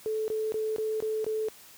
sine tone bursts, 435.6 Hz, A4, 17 cents flat, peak -27 dBFS, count 6, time 0.06-1.485 s, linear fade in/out 0 ms, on 220 ms, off 21 ms, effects white hiss -52 dBFS RMS until 1.77 s + high-pass 60 Hz 12 dB/octave

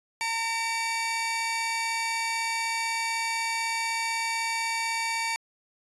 sawtooth tone pair together, 911.2 / 2296 Hz, A#5 / D7, -40 / -40 cents, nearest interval octave + major third, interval 1600 cents, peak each -26 dBFS, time 0.21-5.36 s, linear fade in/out 0 ms, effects resampled to 24000 Hz

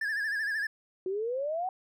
triangle tone with vibrato, 1709 Hz, G#6, 49 cents sharp, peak -27 dBFS, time 0.01-0.67 s, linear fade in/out 5 ms, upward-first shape sine, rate 13 Hz, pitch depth 87 cents each way
sine exponential sweep, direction up, 364.1 to 766 Hz, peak -29 dBFS, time 1.06-1.69 s, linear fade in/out 2 ms
effects none

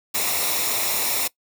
white noise with comb filter, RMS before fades -23 dBFS, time 0.14-1.28 s, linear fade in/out 10 ms, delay 0.64 ms, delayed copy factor -0.6, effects noise-tail reverb RT60 0.1 s tail -21 dB re dry

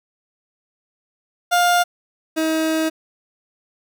30% pulse tone pair in turn, 705 / 318.2 Hz, F5 / D#4, +16 / +39 cents, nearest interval octave + major second, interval 1377 cents, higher first, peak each -11 / -15 dBFS, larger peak first, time 1.51-1.84 / 2.36-2.9 s, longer second, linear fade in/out 20 ms, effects none

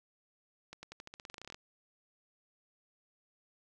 accelerating click train, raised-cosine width 0.2 ms, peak -29 dBFS, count 17, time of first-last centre 0.73-1.545 s, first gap 100 ms, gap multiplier 0.9, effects none

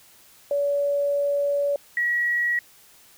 sine tone pair in turn, 570 / 1917.2 Hz, C#5 / A#6, +48 / +48 cents, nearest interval octave + major sixth, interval 2100 cents, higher second, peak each -20 dBFS, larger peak neither, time 0.51-1.76 / 1.97-2.59 s, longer first, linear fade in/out 2 ms, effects white hiss -53 dBFS RMS until 3.17 s

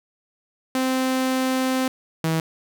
sawtooth tone pair in turn, 259.8 / 161.46 Hz, C4 / E3, -12 / -36 cents, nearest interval minor sixth, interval 824 cents, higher first, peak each -16 dBFS, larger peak neither, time 0.75-1.88 / 2.24-2.4 s, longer first, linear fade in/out 2 ms, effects none

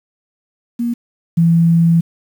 sine tone pair in turn, 236.5 / 167.23 Hz, A#3 / E3, +25 / +25 cents, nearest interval tritone, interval 600 cents, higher first, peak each -15 / -8 dBFS, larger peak second, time 0.79-0.94 / 1.37-2.01 s, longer second, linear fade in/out 10 ms, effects 7-bit

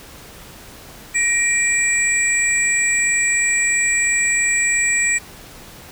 sine tone cluster, 1879 / 2357 / 7800 Hz, A#6 / D7 / B8, +13 / +6 / -23 cents, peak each -22 / -19 / -18 dBFS, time 1.14-5.19 s, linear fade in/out 20 ms, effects pink hiss -40 dBFS RMS until 5.91 s

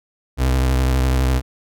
35% pulse tone with vibrato, 64.6 Hz, C2, 21 cents flat, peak -13 dBFS, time 0.37-1.42 s, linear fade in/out 50 ms, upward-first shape sine, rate 12 Hz, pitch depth 46 cents each way, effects none

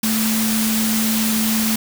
sine tone in noise, 220 Hz, A3, in tune, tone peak -18 dBFS, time 0.03-1.76 s, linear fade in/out 5 ms, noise white, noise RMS -22 dBFS, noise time 0.03-1.76 s, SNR +1 dB, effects none

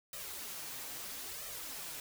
white noise with flanger, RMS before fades -44 dBFS, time 0.13-2 s, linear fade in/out 2 ms, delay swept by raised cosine 1.6 to 7.5 ms, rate 0.76 Hz, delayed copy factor +0.75, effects none

